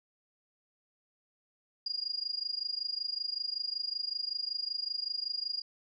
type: tone with amplitude modulation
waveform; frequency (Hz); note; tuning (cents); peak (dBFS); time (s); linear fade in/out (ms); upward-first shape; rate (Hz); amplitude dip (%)
sine; 4843; D#8; -48; -29; 1.86-5.62; 5; sine; 25.3; 90
effects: none